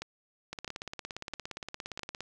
two click trains, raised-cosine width 0.2 ms, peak -21 / -20 dBFS, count 30 / 4, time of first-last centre 0.53-2.206 / 0.02-1.994 s, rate 17.3 / 1.52 Hz, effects none

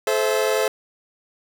40% pulse chord, A minor, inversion none, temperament equal with one note detuned, 431.2 / 523.3 / 659.3 Hz, A4 / C5 / E5, -35 / 0 / 0 cents, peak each -21 / -22 / -24 dBFS, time 0.07-0.68 s, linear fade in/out 2 ms, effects none

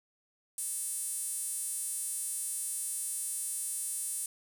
sawtooth tone with high-pass filter, 440 Hz, A4, in tune, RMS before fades -36 dBFS, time 0.58-4.26 s, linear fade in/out 2 ms, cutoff 9200 Hz, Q 4.8, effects none

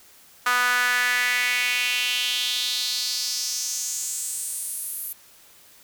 sawtooth tone with high-pass filter sweep, 246.9 Hz, B3, in tune, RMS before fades -25 dBFS, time 0.46-5.13 s, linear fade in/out 5 ms, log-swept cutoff 1300 to 12000 Hz, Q 3.6, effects white hiss -52 dBFS RMS until 5.83 s

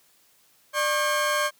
35% pulse tone cluster, 595 / 1088 / 1600 Hz, D5 / C#6 / G6, +22 / -33 / +35 cents, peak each -25 dBFS, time 0.73-1.51 s, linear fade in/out 50 ms, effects white hiss -61 dBFS RMS until 1.59 s + high-pass 80 Hz 12 dB/octave

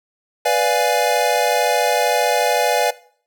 square chord, B diminished seventh, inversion none, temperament equal, 493.9 / 587.3 / 698.5 / 830.6 Hz, B4 / D5 / F5 / Ab5, 0 / 0 / 0 / 0 cents, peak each -21 dBFS, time 0.45-2.91 s, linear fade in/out 10 ms, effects noise-tail reverb RT60 0.5 s tail -19 dB re dry

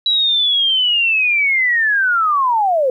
sine linear sweep, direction down, 3924 to 493.9 Hz, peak -12 dBFS, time 0.06-2.9 s, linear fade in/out 2 ms, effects 9-bit

